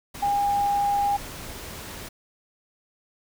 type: tone in noise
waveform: sine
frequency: 810 Hz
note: G#5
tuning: 43 cents flat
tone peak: -20 dBFS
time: 0.22-1.17 s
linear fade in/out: 10 ms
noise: pink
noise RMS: -38 dBFS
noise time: 0.14-2.09 s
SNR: +15 dB
effects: none